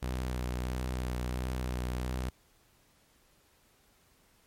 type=tone with vibrato; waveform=sawtooth; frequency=62.4 Hz; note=B1; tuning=19 cents sharp; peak=-28 dBFS; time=0.02-2.3 s; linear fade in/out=10 ms; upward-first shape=sine; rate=1.5 Hz; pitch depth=23 cents each way; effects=pink hiss -66 dBFS RMS until 4.46 s + MP3 64 kbps